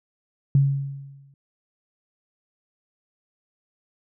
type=tone with exponential decay; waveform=sine; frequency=138.59 Hz; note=C#3; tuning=in tune; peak=-12 dBFS; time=0.55-1.34 s; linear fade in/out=2 ms; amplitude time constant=170 ms; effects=none